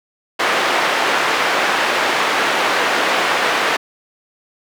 white band-pass noise, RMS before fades -17 dBFS, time 0.39-3.77 s, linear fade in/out 10 ms, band 370 to 2000 Hz, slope 12 dB/octave, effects none

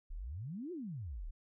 sine exponential two-way sweep, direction up then down, 30.99 to 376.8 to 30.99 Hz, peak -40 dBFS, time 0.1-1.31 s, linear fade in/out 10 ms, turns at 0.72 s, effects none

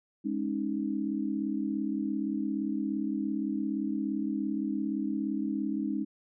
sine chord, Ab suspended fourth, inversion none, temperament equal with one note detuned, 207.7 / 273.7 / 311.1 Hz, Ab3 / Db4 / Eb4, 0 / -22 / 0 cents, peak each -33 dBFS, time 0.24-6.05 s, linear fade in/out 20 ms, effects none

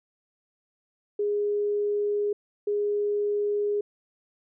sine tone pair in turn, 412.6 / 412.6 Hz, G#4 / G#4, -11 / -11 cents, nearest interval unison, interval 0 cents, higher neither, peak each -23 dBFS, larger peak neither, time 1.19-2.33 / 2.67-3.81 s, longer neither, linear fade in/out 5 ms, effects none

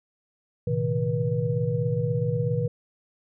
sine tone cluster, 114 / 130.7 / 158.4 / 482.9 Hz, A#2 / C3 / D#3 / B4, -38 / -1 / +31 / -39 cents, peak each -28 dBFS, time 0.67-2.68 s, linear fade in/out 5 ms, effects none

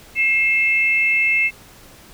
sine tone pair together, 2139 / 2641 Hz, C7 / E7, +38 / +3 cents, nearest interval major third, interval 365 cents, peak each -17 dBFS, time 0.15-1.51 s, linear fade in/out 50 ms, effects pink hiss -45 dBFS RMS until 2.13 s

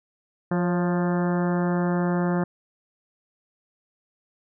harmonic tone with a mistuned harmonic, 175.7 Hz, F3, 11 cents sharp, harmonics 1 / 2 / 3 / 4 / 5 / 6 / 7 / 8 / 9 / 10, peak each -22 / -28 / -32 / -34 / -36 / -38 / -39 / -40 / -41 / -42 dBFS, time 0.51-2.44 s, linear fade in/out 5 ms, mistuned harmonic 3, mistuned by +44 cents, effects none

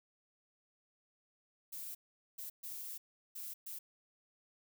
violet noise bursts at uneven times, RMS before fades -45 dBFS, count 5, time 1.72-1.95 / 2.38-2.5 / 2.63-2.98 / 3.35-3.54 / 3.66-3.79 s, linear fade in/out 10 ms, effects none

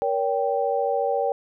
sine chord, G diminished, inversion first, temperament just, 470.4 / 564.5 / 784 Hz, Bb4 / Db5 / G5, +16 / +31 / 0 cents, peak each -25 / -25 / -25 dBFS, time 0.02-1.32 s, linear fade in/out 0 ms, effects none

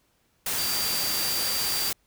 sine tone in noise, 4699 Hz, D8, in tune, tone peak -29 dBFS, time 0.58-1.9 s, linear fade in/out 5 ms, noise white, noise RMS -28 dBFS, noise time 0.46-1.93 s, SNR -4 dB, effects pink hiss -68 dBFS RMS until 2.06 s

